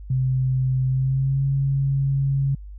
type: tone with pitch glide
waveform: sine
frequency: 130 to 137.25 Hz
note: C3 to C#3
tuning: -11 to -17 cents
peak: -18 dBFS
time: 0.1-2.55 s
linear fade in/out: 5 ms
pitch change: +94 cents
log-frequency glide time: 0.87-1.44 s
effects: added 50 Hz sine -35 dBFS peak until 2.78 s